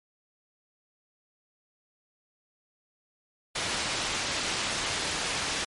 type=low-pass noise; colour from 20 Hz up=white; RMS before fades=-31 dBFS; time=3.55-5.65 s; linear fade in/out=10 ms; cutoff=4900 Hz; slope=12 dB/octave; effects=MP3 48 kbps